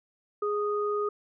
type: tone pair together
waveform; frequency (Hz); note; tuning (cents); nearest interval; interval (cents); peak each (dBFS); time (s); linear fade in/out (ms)
sine; 415.3 / 1240.2; G#4 / D#6; 0 / -6; octave + perfect fifth; 1894; -27 / -31; 0.42-1.09; 5
effects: none